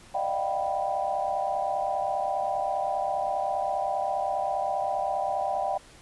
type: tone cluster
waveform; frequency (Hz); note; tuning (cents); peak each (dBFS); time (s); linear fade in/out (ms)
sine; 587 / 622 / 707 / 777 / 982; D5 / D#5 / F5 / G5 / B5; -1 / -1 / +21 / -16 / -10; -34 / -34 / -32 / -28 / -37; 0.14-5.78; 10
effects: pink hiss -52 dBFS RMS until 6.01 s + resampled to 24000 Hz